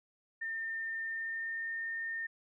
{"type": "tone with pitch glide", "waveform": "sine", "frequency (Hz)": [1808, 1821.6], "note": ["A6", "A#6"], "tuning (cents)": [47, -40], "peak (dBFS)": -35, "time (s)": [0.41, 2.27], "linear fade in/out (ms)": 10, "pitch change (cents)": 13, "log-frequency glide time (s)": [1.04, 1.7], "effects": []}